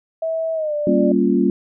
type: tone with pitch glide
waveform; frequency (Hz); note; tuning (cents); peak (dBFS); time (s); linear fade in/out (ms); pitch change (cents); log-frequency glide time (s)
sine; 649 to 591.7; E5 to D5; -27 to +13; -19; 0.22-1.12; 5; -160; 0.54-0.74
type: chord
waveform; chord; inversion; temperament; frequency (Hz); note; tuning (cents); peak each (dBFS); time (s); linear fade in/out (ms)
sine; G half-diminished seventh; none; equal; 196 / 233.1 / 277.2 / 349.2; G3 / Bb3 / Db4 / F4; 0 / 0 / 0 / 0; -19; 0.87-1.5; 2
effects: none